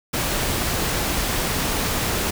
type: noise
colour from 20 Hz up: pink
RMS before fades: -23 dBFS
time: 0.13-2.31 s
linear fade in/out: 10 ms
effects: none